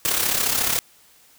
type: noise with amplitude modulation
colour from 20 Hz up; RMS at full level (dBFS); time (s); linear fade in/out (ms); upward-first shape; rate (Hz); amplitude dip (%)
white; -19; 0.05-0.79; 0; sine; 34.1; 60
effects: white hiss -54 dBFS RMS until 1.38 s